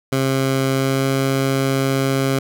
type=tone with pitch glide; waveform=15% pulse; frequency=134 to 135.09 Hz; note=C3 to C#3; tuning=+42 to -44 cents; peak=-10 dBFS; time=0.12-2.39 s; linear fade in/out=5 ms; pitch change=+14 cents; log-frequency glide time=0.72-1.09 s; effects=none